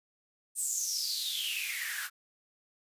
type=noise with high-pass filter sweep; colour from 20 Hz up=white; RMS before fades=-34 dBFS; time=0.55-2.1 s; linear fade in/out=50 ms; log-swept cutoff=8600 to 1400 Hz; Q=8.8; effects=resampled to 32000 Hz